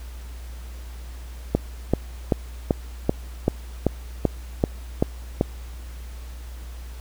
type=click train; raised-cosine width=2 ms; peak=-4 dBFS; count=11; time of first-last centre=1.55-5.411 s; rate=2.59 Hz; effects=added 60 Hz sine -34 dBFS peak until 7 s + pink hiss -48 dBFS RMS until 7 s